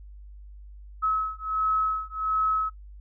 sine beating tone pair, 1287 / 1288.4 Hz, E6 / E6, -42 / -40 cents, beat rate 1.4 Hz, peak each -27 dBFS, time 1.02-2.7 s, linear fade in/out 20 ms, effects noise-tail reverb RT60 0.1 s tail -18 dB re dry + added 50 Hz sine -42 dBFS peak until 3 s

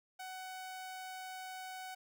sawtooth tone, 748 Hz, F#5, 19 cents sharp, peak -40 dBFS, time 0.19-1.95 s, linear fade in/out 10 ms, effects none

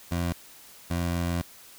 20% pulse tone bursts at uneven times, 86.4 Hz, F2, 18 cents flat, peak -21 dBFS, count 2, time 0.11-0.33 / 0.9-1.42 s, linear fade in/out 10 ms, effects white hiss -50 dBFS RMS until 1.78 s

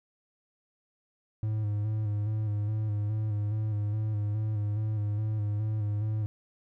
triangle tone with vibrato, 106 Hz, G#2, 36 cents sharp, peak -25 dBFS, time 1.43-6.26 s, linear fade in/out 0 ms, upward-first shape square, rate 2.4 Hz, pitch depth 35 cents each way, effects none

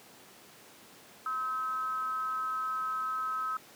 sine tone with amplitude modulation, 1285 Hz, E6, 45 cents flat, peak -28 dBFS, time 1.26-3.57 s, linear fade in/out 2 ms, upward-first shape sine, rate 262 Hz, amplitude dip 55%, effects pink hiss -54 dBFS RMS until 3.75 s + high-pass 200 Hz 12 dB/octave

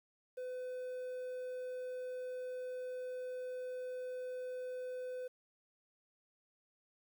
triangle tone with quantisation, 505 Hz, B4, 39 cents sharp, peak -38 dBFS, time 0.37-5.28 s, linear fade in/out 10 ms, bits 11, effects none

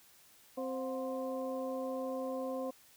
harmonic tone with a mistuned harmonic, 261.6 Hz, C4, in tune, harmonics 1 / 2 / 3 / 4, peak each -40 / -37 / -46 / -47 dBFS, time 0.57-2.71 s, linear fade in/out 10 ms, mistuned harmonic 3, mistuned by -140 cents, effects white hiss -62 dBFS RMS until 2.96 s

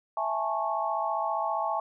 sine chord, A major seventh, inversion second, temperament just, 660 / 825 / 880 / 1100 Hz, E5 / G#5 / A5 / C#6, +2 / -12 / 0 / -14 cents, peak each -32 dBFS, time 0.17-1.8 s, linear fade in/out 2 ms, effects none

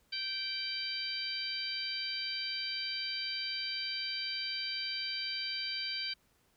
harmonic tone, 778 Hz, G5, 13 cents flat, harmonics 2 / 3 / 4 / 5 / 6, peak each -46 / -42 / -41 / -45 / -37 dBFS, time 0.12-6.14 s, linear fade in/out 10 ms, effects pink hiss -71 dBFS RMS until 6.56 s

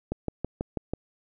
click train, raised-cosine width 2 ms, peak -15 dBFS, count 6, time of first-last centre 0.12-0.936 s, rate 6.13 Hz, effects none

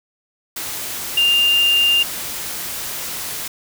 sine tone in noise, 2800 Hz, F7, 4 cents sharp, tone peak -12 dBFS, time 1.17-2.03 s, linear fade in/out 5 ms, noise white, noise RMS -27 dBFS, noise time 0.56-3.48 s, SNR +12 dB, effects none

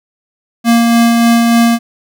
square tone with tremolo, 233.1 Hz, A#3, in tune, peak -6 dBFS, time 0.64-1.79 s, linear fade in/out 50 ms, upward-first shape sine, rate 3.4 Hz, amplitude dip 25%, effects none

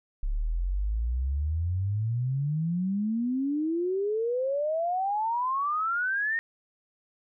sine exponential sweep, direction up, 34 to 1862 Hz, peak -25 dBFS, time 0.23-6.39 s, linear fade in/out 0 ms, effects none

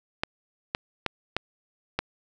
clicks, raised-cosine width 0.3 ms, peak -9 dBFS, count 5, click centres 0.235 / 0.749 / 1.063 / 1.366 / 1.99 s, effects none

